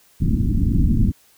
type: low-pass noise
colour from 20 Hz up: pink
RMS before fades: -17 dBFS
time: 0.2-1.12 s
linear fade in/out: 20 ms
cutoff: 290 Hz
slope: 48 dB/octave
effects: white hiss -55 dBFS RMS until 1.37 s